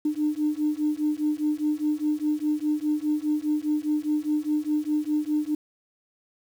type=beating tone pair; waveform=sine; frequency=299.3 / 304.2 Hz; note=D4 / D#4; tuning=+33 / -39 cents; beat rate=4.9 Hz; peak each=-25 dBFS; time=0.05-5.55 s; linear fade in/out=5 ms; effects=tanh soft clip ceiling -15 dBFS + 8-bit